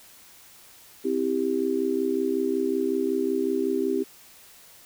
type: chord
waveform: sine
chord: C major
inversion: none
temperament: just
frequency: 261.6 / 327 / 392.4 Hz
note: C4 / E4 / G4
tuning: 0 / -14 / +2 cents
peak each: -28 / -28 / -25 dBFS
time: 1.04-4.04 s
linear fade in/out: 20 ms
effects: white hiss -51 dBFS RMS until 4.85 s